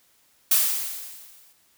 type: noise with exponential decay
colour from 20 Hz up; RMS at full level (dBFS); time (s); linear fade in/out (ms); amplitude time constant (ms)
blue; -17; 0.51-1.53; 5; 220
effects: white hiss -62 dBFS RMS until 1.77 s